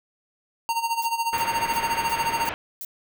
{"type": "tone with tremolo", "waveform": "square", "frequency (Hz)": 922, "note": "A#5", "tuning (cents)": -19, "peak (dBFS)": -21, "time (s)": [0.69, 2.49], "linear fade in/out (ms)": 0, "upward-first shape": "sine", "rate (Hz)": 14, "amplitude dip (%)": 75}
{"type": "noise bursts", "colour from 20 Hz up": "violet", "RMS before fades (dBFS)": -34, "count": 6, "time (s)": [1.02, 2.848], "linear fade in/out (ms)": 0, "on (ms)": 38, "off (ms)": 320}
{"type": "low-pass noise", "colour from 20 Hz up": "white", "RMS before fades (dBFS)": -32, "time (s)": [1.33, 2.54], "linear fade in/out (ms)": 0, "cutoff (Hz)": 2500, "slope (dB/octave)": 24}
{"effects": []}